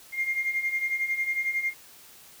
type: beating tone pair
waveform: sine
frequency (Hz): 2111 / 2122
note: C7 / C7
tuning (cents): +15 / +24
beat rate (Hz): 11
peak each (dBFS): -31 / -26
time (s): 0.12-1.74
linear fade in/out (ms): 50
effects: tanh soft clip ceiling -18 dBFS + white hiss -51 dBFS RMS until 2.4 s